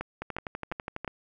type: two click trains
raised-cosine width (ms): 0.5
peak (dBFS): -18 / -19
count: 4 / 11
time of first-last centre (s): 0.01-1.078 / 0.22-1.046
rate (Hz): 2.81 / 12.1
effects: none